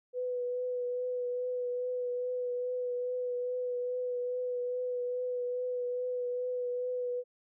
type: tone with vibrato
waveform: sine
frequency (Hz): 495.7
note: B4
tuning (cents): +6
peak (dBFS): -31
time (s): 0.13-7.24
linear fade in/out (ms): 50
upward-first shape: triangle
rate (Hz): 2.4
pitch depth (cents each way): 22
effects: none